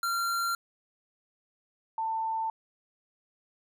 square / sine tone pair in turn, 1377 / 892.3 Hz, F6 / A5, -25 / +24 cents, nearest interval minor sixth, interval 751 cents, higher first, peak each -28 dBFS, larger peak neither, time 0.03-0.55 / 1.98-2.5 s, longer neither, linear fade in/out 2 ms, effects none

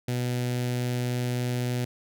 sawtooth tone with notch filter, 123.47 Hz, B2, in tune, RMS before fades -28 dBFS, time 0.08-1.85 s, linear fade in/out 5 ms, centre 1100 Hz, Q 1.2, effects none

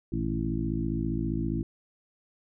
harmonic tone with a mistuned harmonic, 55 Hz, A1, in tune, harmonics 1 / 2 / 3 / 4 / 5 / 6, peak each -34 / -34 / -34 / -34 / -34 / -34 dBFS, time 0.12-1.63 s, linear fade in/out 5 ms, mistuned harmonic 2, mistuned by +100 cents, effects none

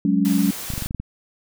sine chord, F# suspended second, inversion none, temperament equal with one note detuned, 185 / 207.7 / 280.6 Hz, F#3 / G#3 / C#4, 0 / 0 / +21 cents, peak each -20 dBFS, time 0.05-0.51 s, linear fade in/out 2 ms
white noise, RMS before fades -32 dBFS, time 0.25-0.87 s, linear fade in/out 0 ms
clicks, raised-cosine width 5 ms, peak -16 dBFS, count 8, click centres 0.703 / 0.737 / 0.779 / 0.823 / 0.86 / 0.909 / 0.947 / 1 s
effects none

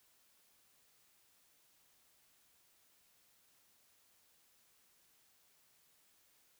silence, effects white hiss -71 dBFS RMS until 6.59 s

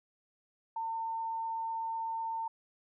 sine tone, 904 Hz, A5, 47 cents sharp, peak -33 dBFS, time 0.76-2.48 s, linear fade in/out 5 ms, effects none

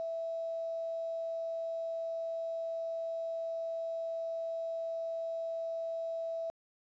sine tone with quantisation, 659.3 Hz, E5, in tune, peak -34 dBFS, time 0-6.5 s, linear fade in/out 0 ms, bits 10, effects resampled to 16000 Hz

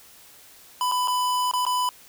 square tone with dropouts, 997 Hz, B5, 16 cents sharp, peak -22 dBFS, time 0.81-1.89 s, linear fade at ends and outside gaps 1 ms, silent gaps 0.915-0.92 / 1.075-1.081 / 1.513-1.536 / 1.652-1.665 s, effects white hiss -50 dBFS RMS until 2.08 s

